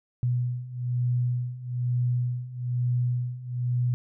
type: beating tone pair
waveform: sine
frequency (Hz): 122.4 / 123.5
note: B2 / B2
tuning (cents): -15 / 0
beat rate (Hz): 1.1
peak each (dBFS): -29 / -26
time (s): 0.23-3.94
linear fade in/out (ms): 0
effects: none